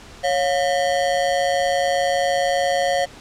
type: ring-modulated tone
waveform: square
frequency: 632 Hz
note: D#5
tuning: 27 cents sharp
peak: -15 dBFS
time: 0.23-3.06 s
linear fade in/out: 20 ms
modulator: 78.4 Hz
effects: pink hiss -42 dBFS RMS until 3.2 s + low-pass 7000 Hz 12 dB/octave